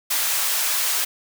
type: high-pass noise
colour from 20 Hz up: white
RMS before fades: -22 dBFS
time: 0.1-1.05 s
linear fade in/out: 10 ms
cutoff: 760 Hz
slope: 12 dB/octave
effects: none